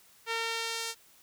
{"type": "tone with band-pass filter sweep", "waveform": "sawtooth", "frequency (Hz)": 456.4, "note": "A#4", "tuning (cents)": -37, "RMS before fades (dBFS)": -34, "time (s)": [0.26, 0.95], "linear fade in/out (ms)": 50, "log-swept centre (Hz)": [2300, 6600], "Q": 0.82, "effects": ["white hiss -60 dBFS RMS until 1.22 s"]}